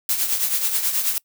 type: noise with tremolo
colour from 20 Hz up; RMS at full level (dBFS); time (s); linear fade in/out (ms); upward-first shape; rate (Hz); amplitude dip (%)
blue; -19; 0.09-1.18; 2; triangle; 9.3; 65
effects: noise-tail reverb RT60 0.1 s tail -24 dB re dry